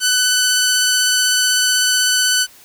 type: tone with vibrato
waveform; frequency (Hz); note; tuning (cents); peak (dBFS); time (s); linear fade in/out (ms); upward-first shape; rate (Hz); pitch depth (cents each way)
10% pulse; 1500; F#6; +23; -4; 0-2.47; 50; sine; 16; 8
effects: white hiss -45 dBFS RMS until 2.64 s

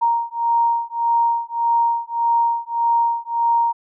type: beating tone pair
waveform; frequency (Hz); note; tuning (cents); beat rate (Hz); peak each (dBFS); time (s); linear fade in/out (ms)
sine; 932.3 / 934; A#5 / A#5; 0 / +3; 1.7; -19 / -19; 0.01-3.73; 20
effects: none

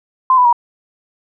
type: tone with pitch steps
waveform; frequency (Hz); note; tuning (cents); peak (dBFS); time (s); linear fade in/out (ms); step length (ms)
sine; 1035 / 993.4 / 953.5; C6 / B5 / A#5; -19 / +10 / +39; -7; 0.3-0.528; 2; 76
effects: none

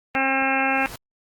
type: harmonic tone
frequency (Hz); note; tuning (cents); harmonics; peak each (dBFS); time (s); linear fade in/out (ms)
267.7; C4; +40; 1 / 2 / 3 / 4 / 5 / 6 / 7 / 8 / 9 / 10; -27 / -30 / -24 / -34 / -30 / -26 / -36 / -29 / -29 / -27; 0.15-0.86; 0
type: clicks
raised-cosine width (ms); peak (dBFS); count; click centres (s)
2; -30 / -33; 2; 0.423 / 0.777
type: noise with exponential growth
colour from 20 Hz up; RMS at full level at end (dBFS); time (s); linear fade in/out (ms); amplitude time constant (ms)
pink; -33; 0.57-0.96; 5; 84
effects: Opus 24 kbps

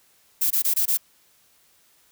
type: noise bursts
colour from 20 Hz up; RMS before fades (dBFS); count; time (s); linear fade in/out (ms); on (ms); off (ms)
violet; -21; 5; 0.41-0.974; 10; 96; 21
effects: white hiss -60 dBFS RMS until 2.11 s

